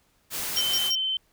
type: noise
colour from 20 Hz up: white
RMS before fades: -31 dBFS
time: 0.3-0.92 s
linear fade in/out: 50 ms
type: tone bursts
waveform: square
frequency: 5580 Hz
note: F8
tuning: 2 cents flat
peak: -25 dBFS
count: 3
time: 0.56-0.953 s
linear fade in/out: 5 ms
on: 51 ms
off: 120 ms
type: tone with vibrato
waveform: sine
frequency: 3079 Hz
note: G7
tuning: 32 cents flat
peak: -24 dBFS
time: 0.57-1.17 s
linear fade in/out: 2 ms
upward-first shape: sine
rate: 19 Hz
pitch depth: 10 cents each way
effects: pink hiss -66 dBFS RMS until 1.32 s